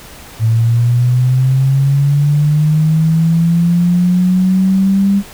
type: linear sweep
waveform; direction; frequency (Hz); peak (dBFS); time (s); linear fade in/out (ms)
sine; up; 110.9 to 200; -8; 0.39-5.23; 50
effects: pink hiss -35 dBFS RMS until 5.33 s